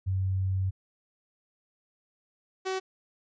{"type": "tone pair in turn", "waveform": ["sine", "sawtooth"], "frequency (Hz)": [94.8, 378], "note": ["F#2", "F#4"], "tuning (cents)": [43, 37], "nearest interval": "2 octaves", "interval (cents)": 2394, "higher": "second", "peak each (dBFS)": [-25, -25], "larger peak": "neither", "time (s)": [[0.06, 0.71], [2.65, 2.8]], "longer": "first", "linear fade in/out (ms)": 20, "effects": ["resampled to 16000 Hz"]}